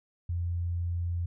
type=tone; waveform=sine; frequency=86.5 Hz; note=F2; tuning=16 cents flat; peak=-28 dBFS; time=0.29-1.26 s; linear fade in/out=5 ms; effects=none